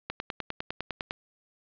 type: click train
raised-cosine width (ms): 0.3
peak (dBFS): -16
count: 11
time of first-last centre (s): 0.1-1.109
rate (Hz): 9.91
effects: resampled to 11025 Hz + 9-bit